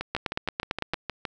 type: two click trains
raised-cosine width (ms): 0.3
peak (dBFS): -10 / -14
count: 8 / 9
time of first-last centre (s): 0.15-0.936 / 0.01-1.252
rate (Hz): 8.91 / 6.44
effects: none